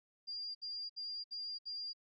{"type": "tone bursts", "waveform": "sine", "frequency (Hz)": 4797, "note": "D8", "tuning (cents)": 36, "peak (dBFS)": -40, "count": 5, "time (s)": [0.27, 1.934], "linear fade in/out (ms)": 20, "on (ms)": 280, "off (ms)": 66, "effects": []}